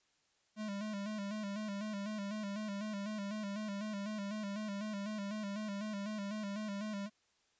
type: tone with vibrato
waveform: square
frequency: 206.6 Hz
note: G#3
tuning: 9 cents flat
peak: -39 dBFS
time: 0.56-7.1 s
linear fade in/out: 50 ms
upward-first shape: square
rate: 4 Hz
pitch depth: 63 cents each way
effects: white hiss -75 dBFS RMS until 7.59 s + resampled to 16000 Hz